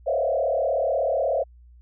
sine tone with frequency modulation, 598 Hz, D5, 31 cents sharp, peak -20 dBFS, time 0.06-1.44 s, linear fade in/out 20 ms, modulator 36.4 Hz, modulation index 2.5, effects added 60 Hz sine -47 dBFS peak until 1.81 s

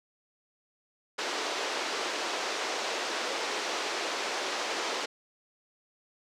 pink band-pass noise, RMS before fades -33 dBFS, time 1.18-5.06 s, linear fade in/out 10 ms, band 370 to 6300 Hz, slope 24 dB/octave, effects none

